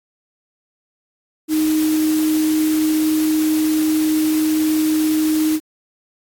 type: tone in noise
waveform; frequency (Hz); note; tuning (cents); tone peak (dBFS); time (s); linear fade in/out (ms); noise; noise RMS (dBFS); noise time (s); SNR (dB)
sine; 311.1; D#4; 0; -14; 1.48-5.6; 50; white; -29; 1.48-5.6; +12
effects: AAC 64 kbps